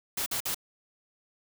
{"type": "noise bursts", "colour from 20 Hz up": "white", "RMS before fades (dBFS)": -31, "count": 3, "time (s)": [0.17, 0.546], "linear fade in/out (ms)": 5, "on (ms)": 92, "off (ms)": 50, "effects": []}